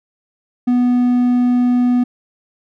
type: tone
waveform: triangle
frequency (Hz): 246.2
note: B3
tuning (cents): -5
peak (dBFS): -9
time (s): 0.67-2.04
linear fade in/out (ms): 10
effects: none